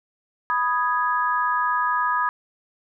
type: chord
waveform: sine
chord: G# minor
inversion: first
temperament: equal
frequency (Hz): 987.8 / 1244.5 / 1661.2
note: B5 / D#6 / G#6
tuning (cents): 0 / 0 / 0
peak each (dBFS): -23 / -23 / -26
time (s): 0.5-2.29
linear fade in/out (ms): 0
effects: none